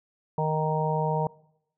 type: harmonic tone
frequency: 155.56 Hz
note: D#3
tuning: in tune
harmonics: 1 / 3 / 4 / 5 / 6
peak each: -27 / -30 / -32 / -33 / -29 dBFS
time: 0.38-1.27 s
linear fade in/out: 2 ms
effects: noise-tail reverb RT60 0.8 s tail -23 dB re dry